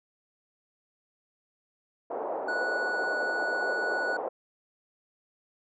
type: band-pass noise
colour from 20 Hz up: pink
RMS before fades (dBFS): -33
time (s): 2.1-4.29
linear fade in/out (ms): 10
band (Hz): 440 to 830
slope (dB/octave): 24
type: tone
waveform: triangle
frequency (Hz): 1472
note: F#6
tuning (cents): -9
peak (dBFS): -27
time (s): 2.48-4.17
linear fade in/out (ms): 5
effects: resampled to 16000 Hz